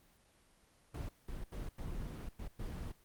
brown noise bursts at uneven times, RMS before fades -42 dBFS, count 6, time 0.94-1.09 / 1.28-1.44 / 1.52-1.69 / 1.78-2.29 / 2.39-2.48 / 2.59-2.92 s, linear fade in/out 5 ms, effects pink hiss -68 dBFS RMS until 3.04 s + Opus 24 kbps

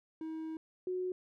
triangle / sine tone pair in turn, 318.9 / 366.6 Hz, D#4 / F#4, +43 / -16 cents, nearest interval major second, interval 241 cents, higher second, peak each -36 / -33 dBFS, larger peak second, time 0.21-0.57 / 0.87-1.12 s, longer first, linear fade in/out 2 ms, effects none

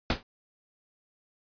pink noise with exponential decay, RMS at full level -21 dBFS, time 0.1-0.23 s, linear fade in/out 2 ms, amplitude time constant 28 ms, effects resampled to 11025 Hz

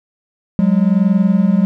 triangle tone pair together, 183 / 204 Hz, F#3 / G#3, -19 / -31 cents, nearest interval major second, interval 188 cents, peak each -11 dBFS, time 0.59-1.65 s, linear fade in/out 0 ms, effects none

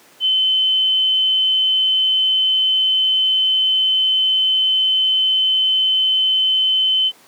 sine tone, 3058 Hz, G7, 44 cents flat, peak -13 dBFS, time 0.2-7.12 s, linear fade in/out 50 ms, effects pink hiss -48 dBFS RMS until 7.27 s + high-pass 300 Hz 12 dB/octave

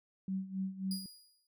sine tone with tremolo, 190.7 Hz, G3, 47 cents flat, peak -32 dBFS, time 0.28-1.06 s, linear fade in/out 2 ms, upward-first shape sine, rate 3.7 Hz, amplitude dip 80%
sawtooth tone with exponential decay, 4887 Hz, D#8, 32 cents flat, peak -35 dBFS, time 0.91-1.47 s, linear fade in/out 2 ms, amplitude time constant 120 ms
effects none

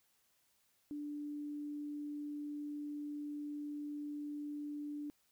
sine tone, 293.7 Hz, D4, in tune, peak -40 dBFS, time 0.91-5.1 s, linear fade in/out 0 ms, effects white hiss -75 dBFS RMS until 5.31 s

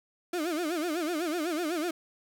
35% pulse tone with vibrato, 327.9 Hz, E4, 9 cents flat, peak -27 dBFS, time 0.33-1.91 s, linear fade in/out 5 ms, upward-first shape sine, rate 8 Hz, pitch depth 170 cents each way, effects none

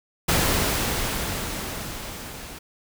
pink noise with level ramp, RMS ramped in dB -20 to -39 dBFS, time 0.28-2.59 s, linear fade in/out 10 ms, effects none

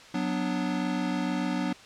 square chord, B minor, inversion second, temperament equal, 185 / 246.9 / 293.7 Hz, F#3 / B3 / D4, 0 / 0 / 0 cents, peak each -32 dBFS, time 0.14-1.73 s, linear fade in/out 5 ms, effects white hiss -49 dBFS RMS until 1.85 s + low-pass 5000 Hz 12 dB/octave

